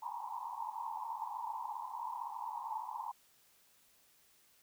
white band-pass noise, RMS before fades -42 dBFS, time 0.02-3.12 s, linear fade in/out 10 ms, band 850 to 1000 Hz, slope 96 dB/octave, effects white hiss -68 dBFS RMS until 4.62 s

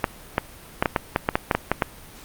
clicks, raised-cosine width 0.5 ms, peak -3 dBFS, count 12, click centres 0.042 / 0.381 / 0.825 / 0.858 / 0.962 / 1.161 / 1.289 / 1.355 / 1.512 / 1.55 / 1.716 / 1.822 s, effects pink hiss -44 dBFS RMS until 2.24 s + Opus 48 kbps

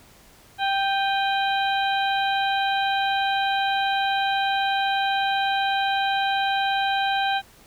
harmonic tone with a mistuned harmonic, 784 Hz, G5, in tune, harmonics 1 / 2 / 3 / 4 / 5, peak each -22 / -27 / -33 / -31 / -32 dBFS, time 0.58-7.42 s, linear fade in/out 50 ms, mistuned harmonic 3, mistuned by +75 cents, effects pink hiss -52 dBFS RMS until 7.66 s

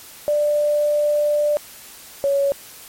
sine tone pair in turn, 592 / 558.8 Hz, D5 / C#5, +14 / +14 cents, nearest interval minor second, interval 100 cents, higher first, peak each -15 dBFS, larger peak neither, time 0.28-1.57 / 2.24-2.52 s, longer first, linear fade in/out 0 ms, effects white hiss -41 dBFS RMS until 2.88 s + MP3 64 kbps

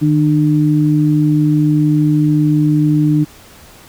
sine tone pair together, 153.06 / 300 Hz, D#3 / D4, -28 / +37 cents, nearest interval octave, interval 1165 cents, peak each -12 dBFS, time 0.01-3.25 s, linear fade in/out 20 ms, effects pink hiss -41 dBFS RMS until 3.88 s

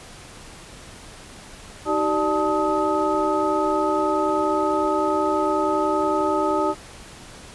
sine tone cluster, 313.3 / 384 / 594 / 875 / 1264 Hz, D#4 / G4 / D5 / A5 / D#6, +12 / -36 / +20 / -10 / +27 cents, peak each -25 dBFS, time 1.85-6.75 s, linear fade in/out 50 ms, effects pink hiss -42 dBFS RMS until 7.54 s + resampled to 24000 Hz

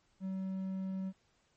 triangle tone, 190 Hz, F#3, 46 cents sharp, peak -33 dBFS, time 0.2-1.13 s, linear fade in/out 50 ms, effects pink hiss -73 dBFS RMS until 1.56 s + MP3 32 kbps

